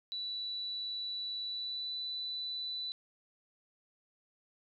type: tone with pitch glide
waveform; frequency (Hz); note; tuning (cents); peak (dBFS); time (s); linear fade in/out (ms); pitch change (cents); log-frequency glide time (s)
sine; 3951 to 3981; B7 to B7; 0 to +13; -36; 0.12-2.92; 0; +13; 1.45-1.94
effects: none